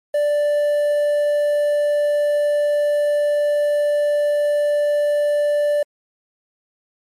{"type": "tone with quantisation", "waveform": "triangle", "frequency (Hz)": 587.3, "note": "D5", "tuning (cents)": 0, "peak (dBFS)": -13, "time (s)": [0.14, 5.83], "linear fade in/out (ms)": 5, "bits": 7, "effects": ["MP3 64 kbps"]}